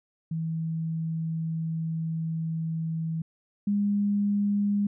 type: tone pair in turn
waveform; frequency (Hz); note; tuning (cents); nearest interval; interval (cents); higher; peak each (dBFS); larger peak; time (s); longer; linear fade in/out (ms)
sine; 162.1 / 203.5; E3 / G#3; -29 / -35; major third; 394; second; -27 / -22; second; 0.31-3.22 / 3.67-4.87; first; 5
effects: none